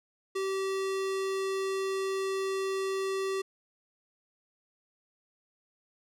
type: tone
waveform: square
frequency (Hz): 385.8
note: G4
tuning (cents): -28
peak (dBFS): -30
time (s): 0.35-3.42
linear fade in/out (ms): 10
effects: low-pass 10000 Hz 12 dB/octave